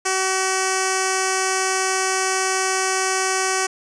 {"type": "tone with low-pass filter", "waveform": "10% pulse", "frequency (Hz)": 378.7, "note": "F#4", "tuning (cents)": 40, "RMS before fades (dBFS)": -21, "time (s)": [0.05, 3.67], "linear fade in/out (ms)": 10, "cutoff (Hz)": 7600, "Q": 9.1, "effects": []}